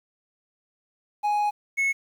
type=tone pair in turn; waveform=triangle; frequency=832 / 2192 Hz; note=G#5 / C#7; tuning=+3 / -20 cents; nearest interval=octave + perfect fourth; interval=1677 cents; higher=second; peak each=-19 dBFS; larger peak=neither; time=1.23-1.51 / 1.77-1.93 s; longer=first; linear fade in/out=20 ms; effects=9-bit